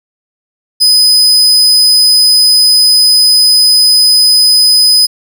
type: tone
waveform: 40% pulse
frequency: 5010 Hz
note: D#8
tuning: 11 cents sharp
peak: -3 dBFS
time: 0.8-5.07 s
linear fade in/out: 20 ms
effects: none